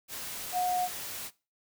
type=tone in noise; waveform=sine; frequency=725 Hz; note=F#5; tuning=35 cents flat; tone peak=-26 dBFS; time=0.52-0.89 s; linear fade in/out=50 ms; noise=white; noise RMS=-39 dBFS; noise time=0.08-1.31 s; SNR=+10 dB; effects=noise-tail reverb RT60 0.3 s tail -20 dB re dry